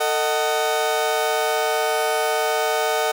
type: chord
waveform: 30% pulse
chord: D# diminished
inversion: second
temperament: just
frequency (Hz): 448 / 622.3 / 746.7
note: A4 / D#5 / F#5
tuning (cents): +31 / 0 / +16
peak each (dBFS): -21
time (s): 0-3.12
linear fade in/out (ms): 10
effects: none